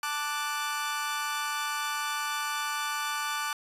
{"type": "chord", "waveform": "sawtooth", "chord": "D major", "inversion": "second", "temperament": "equal", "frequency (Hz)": [880, 1174.7, 1480], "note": ["A5", "D6", "F#6"], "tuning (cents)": [0, 0, 0], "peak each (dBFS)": [-32, -29, -31], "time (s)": [0.03, 3.53], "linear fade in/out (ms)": 2, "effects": ["resampled to 32000 Hz"]}